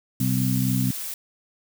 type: noise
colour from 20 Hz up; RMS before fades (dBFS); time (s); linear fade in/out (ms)
blue; -32; 0.2-1.14; 2
type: harmonic tone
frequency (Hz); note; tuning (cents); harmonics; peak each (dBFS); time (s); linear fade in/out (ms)
63.9; C2; -40; 2 / 3 / 4; -23 / -25 / -26; 0.2-0.91; 5
effects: none